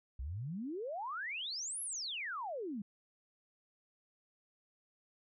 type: exponential two-way sweep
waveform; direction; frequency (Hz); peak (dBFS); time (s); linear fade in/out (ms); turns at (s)
sine; up then down; 58.27 to 11380 to 189.3; -38; 0.19-2.82; 5; 1.82
effects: none